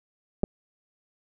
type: clicks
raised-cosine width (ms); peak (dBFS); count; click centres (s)
2; -12; 2; 0.434 / 0.439
effects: none